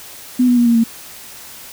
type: tone with pitch steps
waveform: sine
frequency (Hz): 250.3 / 244.7 / 239.3 / 233.9 / 228.7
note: B3 / B3 / A#3 / A#3 / A#3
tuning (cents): +23 / -16 / +46 / +6 / -33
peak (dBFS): -9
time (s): 0.39-0.84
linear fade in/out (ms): 10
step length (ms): 90
effects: white hiss -36 dBFS RMS until 1.72 s